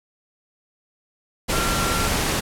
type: tone in noise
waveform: sine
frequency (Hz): 1370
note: F6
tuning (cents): -34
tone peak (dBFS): -26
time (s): 1.52-2.08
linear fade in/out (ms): 20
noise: pink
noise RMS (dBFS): -22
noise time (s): 1.48-2.41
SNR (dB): -7
effects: low-pass 12000 Hz 12 dB/octave